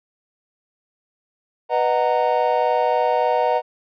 triangle chord, B major seventh, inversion none, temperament just, 493.9 / 617.4 / 740.8 / 926 Hz, B4 / D#5 / F#5 / A#5, 0 / -14 / +2 / -12 cents, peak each -20 dBFS, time 1.69-3.62 s, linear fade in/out 50 ms, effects resampled to 11025 Hz

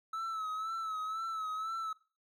triangle tone with vibrato, 1302 Hz, E6, 22 cents flat, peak -33 dBFS, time 0.13-1.93 s, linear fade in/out 5 ms, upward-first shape sine, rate 2 Hz, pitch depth 51 cents each way, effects noise-tail reverb RT60 0.4 s tail -21 dB re dry

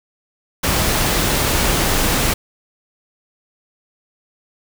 pink noise, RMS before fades -17 dBFS, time 0.63-2.34 s, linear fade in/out 10 ms, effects none

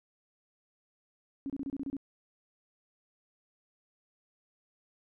sine tone bursts, 275.9 Hz, C#4, 8 cents flat, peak -33 dBFS, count 8, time 1.46-1.967 s, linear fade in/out 0 ms, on 38 ms, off 29 ms, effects none

